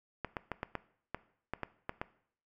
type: clicks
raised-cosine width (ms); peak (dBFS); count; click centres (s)
0.5; -20; 10; 0.247 / 0.368 / 0.517 / 0.631 / 0.753 / 1.146 / 1.536 / 1.633 / 1.894 / 2.015
effects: noise-tail reverb RT60 0.6 s tail -18 dB re dry